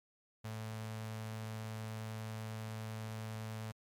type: tone with notch filter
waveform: sawtooth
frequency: 110 Hz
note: A2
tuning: in tune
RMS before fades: -43 dBFS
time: 0.44-3.72 s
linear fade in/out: 10 ms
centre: 330 Hz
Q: 1.9
effects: MP3 96 kbps